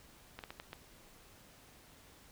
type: slowing click train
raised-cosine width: 0.3 ms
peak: -28 dBFS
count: 5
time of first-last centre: 0.39-0.731 s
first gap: 48 ms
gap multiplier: 1.4
effects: pink hiss -60 dBFS RMS until 2.31 s

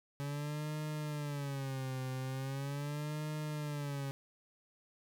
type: tone with vibrato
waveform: 40% pulse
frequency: 140.8 Hz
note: C#3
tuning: 27 cents sharp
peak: -36 dBFS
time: 0.2-4.11 s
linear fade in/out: 0 ms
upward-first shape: sine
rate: 0.4 Hz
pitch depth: 140 cents each way
effects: none

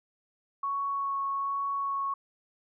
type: tone with vibrato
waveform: sine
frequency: 1108.7 Hz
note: C#6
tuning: in tune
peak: -28 dBFS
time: 0.63-2.14 s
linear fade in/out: 5 ms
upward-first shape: sine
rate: 1.2 Hz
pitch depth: 9 cents each way
effects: none

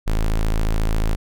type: tone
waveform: square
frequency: 27.08 Hz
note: A0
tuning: 27 cents flat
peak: -17 dBFS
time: 0.06-1.16 s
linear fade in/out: 20 ms
effects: none

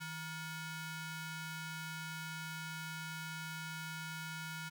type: ring-modulated tone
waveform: sawtooth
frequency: 791 Hz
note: G5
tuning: 15 cents sharp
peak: -35 dBFS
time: 0-4.7 s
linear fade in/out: 20 ms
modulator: 631 Hz
effects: none

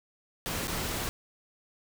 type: noise with dropouts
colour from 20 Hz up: pink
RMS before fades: -33 dBFS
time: 0.46-1.09 s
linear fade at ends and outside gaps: 0 ms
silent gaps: 0.672-0.68 s
effects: none

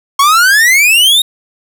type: exponential sweep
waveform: 45% pulse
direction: up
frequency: 1084 to 3779 Hz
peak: -5 dBFS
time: 0.19-1.22 s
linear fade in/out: 5 ms
effects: none

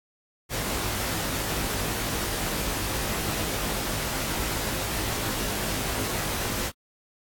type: noise with comb filter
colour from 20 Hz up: pink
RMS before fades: -29 dBFS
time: 0.49-6.72 s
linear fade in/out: 50 ms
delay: 19 ms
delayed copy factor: +0.85
effects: AAC 64 kbps

